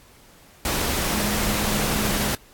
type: tone in noise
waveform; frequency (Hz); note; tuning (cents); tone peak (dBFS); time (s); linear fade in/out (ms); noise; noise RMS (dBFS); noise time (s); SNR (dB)
sine; 207.7; G#3; 0; -28; 1.14-2.31; 2; pink; -24; 0.65-2.35; -7
effects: pink hiss -52 dBFS RMS until 2.53 s + AAC 64 kbps